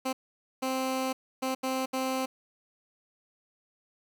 15% pulse tone bursts at uneven times, 261.6 Hz, C4, in tune, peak -22 dBFS, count 5, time 0.05-0.13 / 0.62-1.13 / 1.42-1.55 / 1.63-1.86 / 1.93-2.26 s, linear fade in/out 10 ms, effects none

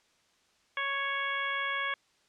harmonic tone, 554.4 Hz, C#5, in tune, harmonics 1 / 2 / 3 / 4 / 5 / 6, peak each -44 / -35 / -34 / -35 / -44 / -40 dBFS, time 0.77-1.94 s, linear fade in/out 2 ms, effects white hiss -68 dBFS RMS until 2.28 s + low-pass 6000 Hz 12 dB/octave

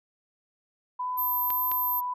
sine tone with vibrato, 994 Hz, B5, 11 cents sharp, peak -28 dBFS, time 0.99-2.14 s, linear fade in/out 10 ms, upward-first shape sine, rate 1.8 Hz, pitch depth 14 cents each way
sine tone, 12350 Hz, G9, 27 cents flat, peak -26 dBFS, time 1.17-2.01 s, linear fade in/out 20 ms
clicks, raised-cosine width 0.2 ms, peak -22 dBFS, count 2, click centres 1.504 / 1.716 s
effects none

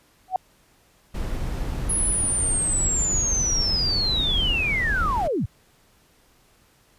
sine tone with exponential growth, 747 Hz, F#5, 16 cents sharp, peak -14 dBFS, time 0.28-0.36 s, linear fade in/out 2 ms, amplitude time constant 17 ms
brown noise, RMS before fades -27 dBFS, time 1.14-5.28 s, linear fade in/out 10 ms
sine linear sweep, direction down, 10548 to 67.7 Hz, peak -21 dBFS, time 1.89-5.46 s, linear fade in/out 10 ms
effects pink hiss -59 dBFS RMS until 6.98 s + resampled to 32000 Hz

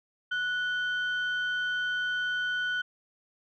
sine tone pair together, 1476 / 3101 Hz, F#6 / G7, -5 / -19 cents, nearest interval octave + minor second, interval 1286 cents, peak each -27 / -36 dBFS, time 0.31-2.82 s, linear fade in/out 10 ms, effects tanh soft clip ceiling -21 dBFS

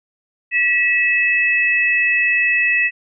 sine tone pair together, 1941.7 / 2601 Hz, B6 / E7, -30 / -24 cents, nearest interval perfect fourth, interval 506 cents, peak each -16 dBFS, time 0.51-2.91 s, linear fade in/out 50 ms, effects none

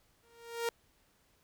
sawtooth tone with exponential growth, 466.2 Hz, A#4, in tune, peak -25 dBFS, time 0.23-0.69 s, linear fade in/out 2 ms, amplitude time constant 100 ms, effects pink hiss -70 dBFS RMS until 1.43 s

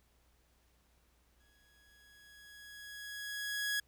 sawtooth tone with exponential growth, 1668 Hz, G#6, 7 cents sharp, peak -28 dBFS, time 1.4-3.8 s, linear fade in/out 5 ms, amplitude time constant 520 ms, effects added 60 Hz sine -70 dBFS peak until 3.87 s + pink hiss -73 dBFS RMS until 3.87 s

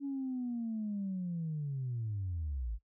sine linear sweep, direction down, 283.6 to 49 Hz, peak -33 dBFS, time 0-2.79 s, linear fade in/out 50 ms, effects noise-tail reverb RT60 0.1 s tail -24 dB re dry + tanh soft clip ceiling -30 dBFS

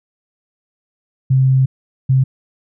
sine tone bursts at uneven times, 131.9 Hz, C3, 14 cents sharp, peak -9 dBFS, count 2, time 1.3-1.66 / 2.09-2.24 s, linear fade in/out 10 ms, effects none

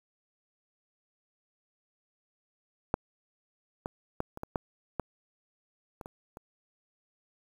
clicks, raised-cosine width 1 ms, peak -11 / -20 / -16 / -27 / -22 / -15 / -16 / -28 / -28 / -30 dBFS, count 10, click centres 2.941 / 3.859 / 4.204 / 4.374 / 4.434 / 4.558 / 4.997 / 6.012 / 6.059 / 6.371 s, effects 8-bit

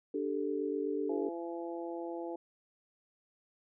sine chord, D suspended fourth, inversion none, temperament equal, 293.7 / 392 / 440 Hz, D4 / G4 / A4, 0 / 0 / 0 cents, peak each -36 dBFS, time 0.14-1.29 s, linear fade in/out 5 ms
harmonic tone, 169.4 Hz, E3, 48 cents sharp, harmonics 2 / 3 / 4 / 5, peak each -39 / -43 / -45 / -47 dBFS, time 1.09-2.36 s, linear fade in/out 5 ms
effects none

